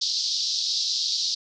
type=band-pass noise; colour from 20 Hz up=pink; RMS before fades=-26 dBFS; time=0.01-1.35 s; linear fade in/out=10 ms; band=3900 to 5500 Hz; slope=48 dB/octave; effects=none